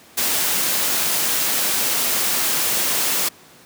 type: noise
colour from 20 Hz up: white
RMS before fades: -20 dBFS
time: 0.17-3.29 s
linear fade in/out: 10 ms
effects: pink hiss -47 dBFS RMS until 3.65 s + high-pass 150 Hz 12 dB/octave